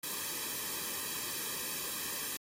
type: noise with comb filter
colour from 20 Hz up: white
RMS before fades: -38 dBFS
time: 0.03-2.37 s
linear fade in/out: 5 ms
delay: 1.4 ms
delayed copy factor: -0.75
effects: AAC 48 kbps